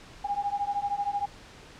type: beating tone pair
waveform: sine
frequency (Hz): 805 / 818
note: G5 / G#5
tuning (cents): +46 / -26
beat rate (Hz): 13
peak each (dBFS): -30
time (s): 0.24-1.26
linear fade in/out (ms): 10
effects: pink hiss -49 dBFS RMS until 1.79 s + low-pass 6000 Hz 12 dB/octave